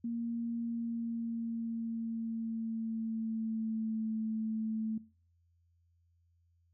sine tone with pitch glide, 233.1 to 220 Hz, A#3 to A3, 0 to 0 cents, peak -33 dBFS, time 0.04-4.98 s, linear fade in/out 5 ms, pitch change -100 cents, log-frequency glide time 0.59-4.12 s, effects noise-tail reverb RT60 0.4 s tail -20 dB re dry + added 85 Hz sine -68 dBFS peak until 6.73 s

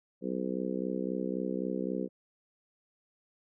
harmonic tone, 63.8 Hz, C2, 43 cents flat, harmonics 3 / 4 / 5 / 6 / 7 / 8, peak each -36 / -37 / -38 / -39 / -39 / -40 dBFS, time 0.21-2.09 s, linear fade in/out 50 ms, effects none

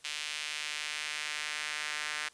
sawtooth tone with high-pass filter sweep, 150.8 Hz, D3, 46 cents sharp, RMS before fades -37 dBFS, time 0.04-2.29 s, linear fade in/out 10 ms, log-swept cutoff 2700 to 1800 Hz, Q 1.6, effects white hiss -61 dBFS RMS until 2.33 s + resampled to 22050 Hz

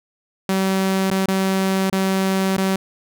sawtooth tone with dropouts, 191.3 Hz, G3, 42 cents flat, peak -13 dBFS, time 0.49-2.76 s, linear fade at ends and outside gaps 2 ms, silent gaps 1.103-1.113 / 1.258-1.283 / 1.899-1.926 / 2.568-2.579 s, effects none

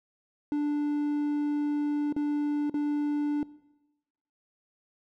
triangle tone with dropouts, 293.7 Hz, D4, in tune, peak -23 dBFS, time 0.52-3.43 s, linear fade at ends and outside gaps 1 ms, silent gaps 2.125-2.164 / 2.697-2.742 s, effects noise-tail reverb RT60 1.0 s tail -20 dB re dry

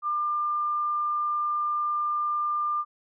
sine tone, 1197 Hz, D6, 33 cents sharp, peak -24 dBFS, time 0.02-2.85 s, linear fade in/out 50 ms, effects none

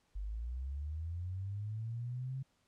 sine linear sweep, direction up, 47.18 to 134.9 Hz, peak -37 dBFS, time 0.15-2.43 s, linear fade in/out 10 ms, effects pink hiss -75 dBFS RMS until 2.67 s + low-pass 9000 Hz 12 dB/octave

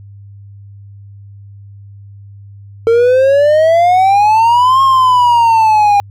triangle exponential two-way sweep, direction up then down, 452.4 to 1082 to 805 Hz, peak -4 dBFS, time 2.87-6 s, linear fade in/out 0 ms, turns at 4.82 s, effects added 100 Hz sine -32 dBFS peak until 6.1 s

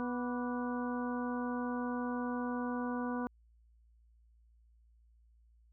harmonic tone with a mistuned harmonic, 245.7 Hz, B3, 9 cents flat, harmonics 1 / 2 / 3 / 4 / 5 / 6, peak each -35 / -42 / -46 / -43 / -47 / -47 dBFS, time 0-3.27 s, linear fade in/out 0 ms, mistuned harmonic 5, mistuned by -79 cents, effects added 57 Hz sine -62 dBFS peak until 5.72 s

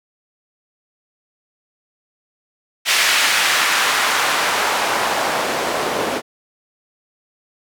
white noise with band-pass filter sweep, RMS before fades -18 dBFS, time 2.85-6.22 s, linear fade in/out 50 ms, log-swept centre 2300 to 450 Hz, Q 0.94, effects none

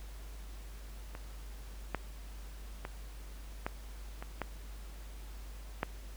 clicks, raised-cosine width 0.5 ms, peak -29 / -17 / -24 / -19 / -27 / -19 / -16 dBFS, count 7, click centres 1.151 / 1.947 / 2.851 / 3.665 / 4.225 / 4.417 / 5.831 s, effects added 50 Hz sine -44 dBFS peak until 6.16 s + pink hiss -56 dBFS RMS until 6.16 s

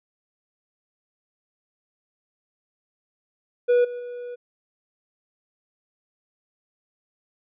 triangle tone with level steps, 487.1 Hz, B4, 24 cents flat, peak -13 / -28 / -30 dBFS, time 3.68-4.36 s, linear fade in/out 20 ms, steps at 3.84 / 3.99 s, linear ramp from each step 10 ms, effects resampled to 8000 Hz

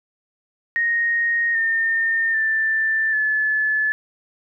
sine tone with pitch steps, 1864.7 / 1817.9 / 1772.3 / 1727.8 Hz, A#6 / A#6 / A6 / A6, 0 / -44 / +12 / -32 cents, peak -17 dBFS, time 0.76-3.92 s, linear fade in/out 0 ms, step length 790 ms, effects none

